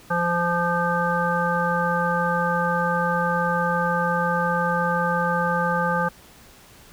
harmonic tone, 172.9 Hz, F3, 17 cents flat, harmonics 1 / 3 / 5 / 7 / 9, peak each -26 / -26 / -26 / -26 / -26 dBFS, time 0.1-6.09 s, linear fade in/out 10 ms, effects pink hiss -49 dBFS RMS until 6.92 s

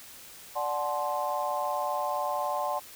sine chord, D dominant seventh, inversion none, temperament equal with one note detuned, 587.3 / 740 / 863.4 / 1046.5 Hz, D5 / F#5 / A5 / C6, 0 / 0 / -33 / 0 cents, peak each -33 dBFS, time 0.55-2.8 s, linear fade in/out 20 ms, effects white hiss -48 dBFS RMS until 2.95 s

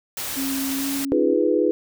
white noise, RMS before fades -29 dBFS, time 0.17-1.05 s, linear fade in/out 2 ms
sine tone with pitch glide, 270.7 to 275.9 Hz, C#4 to C#4, -41 to -8 cents, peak -24 dBFS, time 0.36-1.35 s, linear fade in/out 20 ms, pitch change +33 cents, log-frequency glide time 0.76-0.87 s
sine chord, F half-diminished seventh, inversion third, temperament equal, 311.1 / 349.2 / 415.3 / 493.9 Hz, Eb4 / F4 / Ab4 / Cb5, 0 / 0 / 0 / 0 cents, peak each -22 dBFS, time 1.12-1.71 s, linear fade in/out 0 ms
effects none

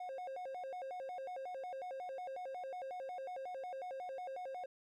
triangle tone with vibrato, 623 Hz, D#5, 2 cents sharp, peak -40 dBFS, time 0-4.66 s, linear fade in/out 5 ms, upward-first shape square, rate 5.5 Hz, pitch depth 270 cents each way, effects none

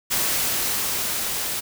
white noise with level ramp, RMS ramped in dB -22 to -27 dBFS, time 0.1-1.61 s, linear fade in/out 20 ms, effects none

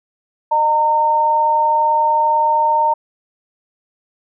sine tone pair together, 609 / 915.5 Hz, D#5 / A#5, -37 / -32 cents, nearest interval perfect fifth, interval 705 cents, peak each -21 / -12 dBFS, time 0.51-2.94 s, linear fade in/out 10 ms, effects none

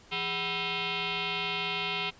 sine tone with frequency modulation, 170 Hz, F3, 46 cents flat, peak -29 dBFS, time 0.11-2.11 s, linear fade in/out 20 ms, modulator 579 Hz, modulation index 6.1, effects pink hiss -56 dBFS RMS until 2.19 s + resampled to 16000 Hz

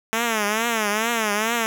5% pulse tone with vibrato, 220 Hz, A3, in tune, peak -9 dBFS, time 0.13-1.66 s, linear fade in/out 0 ms, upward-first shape triangle, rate 2.3 Hz, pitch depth 150 cents each way, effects none

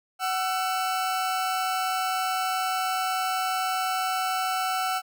40% pulse tone pair together, 748.1 / 1333 Hz, F#5 / E6, +19 / +19 cents, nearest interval minor seventh, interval 1000 cents, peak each -26 / -28 dBFS, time 0.19-5.02 s, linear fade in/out 50 ms, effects none

